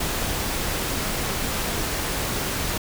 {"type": "noise", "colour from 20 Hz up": "pink", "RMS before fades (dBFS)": -26, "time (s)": [0, 2.78], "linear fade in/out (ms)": 5, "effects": []}